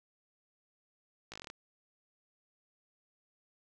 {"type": "slowing click train", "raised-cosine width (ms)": 0.2, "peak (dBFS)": -27, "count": 9, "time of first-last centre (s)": [1.32, 1.501], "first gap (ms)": 17, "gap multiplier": 1.08, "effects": []}